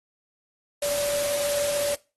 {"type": "tone in noise", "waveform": "sine", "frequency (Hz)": 578, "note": "D5", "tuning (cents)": -28, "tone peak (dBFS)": -24, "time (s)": [0.82, 1.95], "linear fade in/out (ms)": 5, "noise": "white", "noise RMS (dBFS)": -30, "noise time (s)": [0.82, 1.95], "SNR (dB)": 3, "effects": ["noise-tail reverb RT60 0.3 s tail -21 dB re dry", "AAC 32 kbps"]}